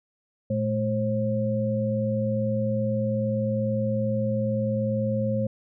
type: tone cluster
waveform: sine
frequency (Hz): 114.2 / 214.9 / 535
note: A#2 / A3 / C5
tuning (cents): -35 / -41 / +38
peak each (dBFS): -27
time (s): 0.5-5.47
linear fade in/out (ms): 5
effects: none